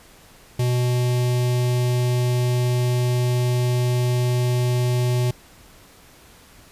square tone with notch filter, 123.47 Hz, B2, in tune, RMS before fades -20 dBFS, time 0.59-5.31 s, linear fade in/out 5 ms, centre 1400 Hz, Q 1.2, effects pink hiss -49 dBFS RMS until 6.71 s + resampled to 32000 Hz

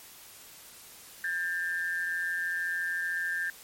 sine tone pair together, 1605.5 / 1779 Hz, G6 / A6, +41 / +19 cents, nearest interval major second, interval 178 cents, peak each -31 / -32 dBFS, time 1.24-3.5 s, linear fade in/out 2 ms, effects white hiss -50 dBFS RMS until 3.63 s + MP3 64 kbps

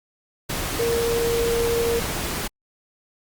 sine tone in noise, 466.2 Hz, A#4, in tune, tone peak -20 dBFS, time 0.79-2 s, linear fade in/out 10 ms, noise pink, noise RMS -27 dBFS, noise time 0.49-2.48 s, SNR +4 dB, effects Opus 48 kbps

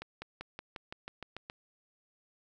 accelerating click train, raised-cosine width 0.3 ms, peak -25 dBFS, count 10, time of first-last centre 0.02-1.499 s, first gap 200 ms, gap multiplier 0.95, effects none

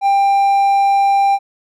triangle tone, 793 Hz, G5, 20 cents sharp, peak -8 dBFS, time 0.01-1.39 s, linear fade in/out 50 ms, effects none

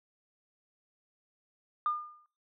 sine tone with exponential decay, 1210 Hz, D#6, 49 cents flat, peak -24 dBFS, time 1.86-2.26 s, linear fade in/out 1 ms, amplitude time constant 86 ms, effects noise-tail reverb RT60 0.4 s tail -22 dB re dry + tanh soft clip ceiling -20 dBFS

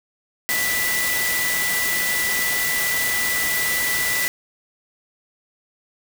sine tone in noise, 1978 Hz, B6, 2 cents sharp, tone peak -22 dBFS, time 0.49-4.28 s, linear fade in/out 0 ms, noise white, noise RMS -24 dBFS, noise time 0.49-4.28 s, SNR -1 dB, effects none

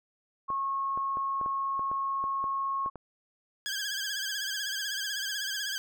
sine tone, 1091 Hz, C#6, 28 cents flat, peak -28 dBFS, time 0.48-2.9 s, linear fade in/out 20 ms
clicks, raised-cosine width 1 ms, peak -27 dBFS, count 11, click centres 0.503 / 0.975 / 1.171 / 1.413 / 1.461 / 1.794 / 1.915 / 2.24 / 2.441 / 2.861 / 2.957 s
15% pulse tone with vibrato, 1618 Hz, G#6, 46 cents flat, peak -25 dBFS, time 3.66-5.78 s, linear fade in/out 0 ms, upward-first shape sine, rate 16 Hz, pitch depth 76 cents each way
effects none

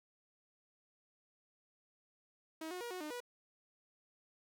sawtooth tone with pitch steps, 319.2 / 362.7 / 476.8 / 366 / 303.5 / 487.2 Hz, D#4 / F#4 / A#4 / F#4 / D#4 / B4, +44 / -34 / +39 / -19 / -43 / -24 cents, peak -38 dBFS, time 2.61-3.204 s, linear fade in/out 5 ms, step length 99 ms, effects none

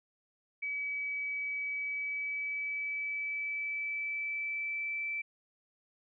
sine tone with pitch glide, 2282 to 2325 Hz, C#7 to D7, +50 to -18 cents, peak -33 dBFS, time 0.62-5.22 s, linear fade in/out 10 ms, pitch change +32 cents, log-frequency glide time 1.69-5.1 s, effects none

